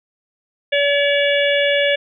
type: harmonic tone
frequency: 570 Hz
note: C#5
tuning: 48 cents sharp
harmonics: 1 / 3 / 4 / 5 / 6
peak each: -16 / -21 / -22 / -23 / -24 dBFS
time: 0.72-1.96 s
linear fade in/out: 10 ms
effects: none